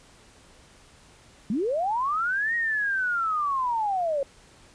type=linear two-way sweep; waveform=sine; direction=up then down; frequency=185 to 1891 to 535 Hz; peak=-23 dBFS; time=1.5-4.23 s; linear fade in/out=2 ms; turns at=2.55 s; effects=pink hiss -54 dBFS RMS until 4.74 s + resampled to 22050 Hz